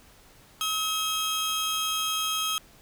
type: tone pair together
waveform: sawtooth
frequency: 1280 / 3228 Hz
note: D#6 / G#7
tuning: +49 / -50 cents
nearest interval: octave + major third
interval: 1601 cents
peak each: -26 / -25 dBFS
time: 0.61-2.58 s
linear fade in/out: 0 ms
effects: pink hiss -55 dBFS RMS until 2.81 s